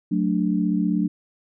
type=chord; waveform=sine; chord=D major; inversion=first; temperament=equal with one note detuned; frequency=184.04 / 220 / 293.7 Hz; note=F#3 / A3 / D4; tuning=-9 / 0 / 0 cents; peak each=-22 / -24 / -24 dBFS; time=0.11-1.08 s; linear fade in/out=10 ms; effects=none